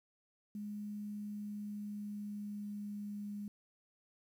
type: tone with pitch glide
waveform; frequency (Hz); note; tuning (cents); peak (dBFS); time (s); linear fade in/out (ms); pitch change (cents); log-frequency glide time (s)
sine; 207.7 to 205.4; G#3 to G#3; 0 to -19; -40; 0.55-3.48; 2; -19; 1.22-3.29
effects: 11-bit